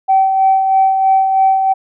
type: tone with tremolo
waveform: sine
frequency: 769 Hz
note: G5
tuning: 33 cents flat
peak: -6 dBFS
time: 0.08-1.74 s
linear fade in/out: 20 ms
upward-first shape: sine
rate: 3.1 Hz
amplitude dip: 45%
effects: tanh soft clip ceiling -2 dBFS